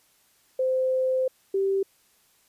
sine tone pair in turn, 518 / 389.6 Hz, C5 / G4, -17 / -11 cents, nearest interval perfect fourth, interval 494 cents, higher first, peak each -21 dBFS, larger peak neither, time 0.59-1.28 / 1.54-1.83 s, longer first, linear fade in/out 5 ms, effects white hiss -63 dBFS RMS until 2.48 s + resampled to 32000 Hz

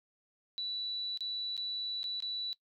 sine tone with dropouts, 3951 Hz, B7, in tune, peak -34 dBFS, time 0.58-2.53 s, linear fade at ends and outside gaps 0 ms, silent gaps 1.174-1.207 / 1.567-1.577 / 2.031-2.041 / 2.203-2.224 s, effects noise-tail reverb RT60 0.1 s tail -20 dB re dry

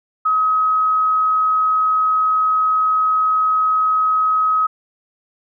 sine tone, 1271 Hz, D#6, 36 cents sharp, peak -13 dBFS, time 0.25-4.67 s, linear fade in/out 10 ms, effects none

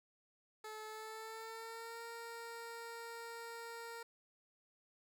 15% pulse tone with pitch glide, 432.6 to 463.6 Hz, A4 to A#4, -29 to -10 cents, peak -40 dBFS, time 0.64-4.03 s, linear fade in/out 5 ms, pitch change +119 cents, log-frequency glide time 0.86-2.03 s, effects none

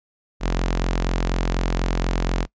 sawtooth tone with notch filter, 44.12 Hz, F1, 18 cents sharp, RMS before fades -22 dBFS, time 0.4-2.47 s, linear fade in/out 50 ms, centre 89 Hz, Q 1.1, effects noise-tail reverb RT60 0.1 s tail -23 dB re dry + resampled to 16000 Hz

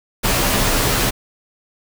pink noise with comb filter, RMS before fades -17 dBFS, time 0.23-1.11 s, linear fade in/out 20 ms, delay 13 ms, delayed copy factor -0.8, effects none

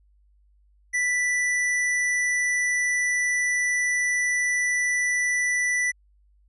square tone, 1975.5 Hz, B6, in tune, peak -22 dBFS, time 0.93-5.92 s, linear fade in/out 20 ms, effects added 50 Hz sine -57 dBFS peak until 6.48 s + resampled to 24000 Hz

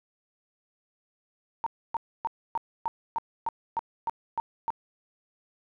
sine tone bursts, 918 Hz, A#5, 27 cents flat, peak -25 dBFS, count 11, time 1.64-4.704 s, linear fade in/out 0 ms, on 24 ms, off 280 ms, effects none

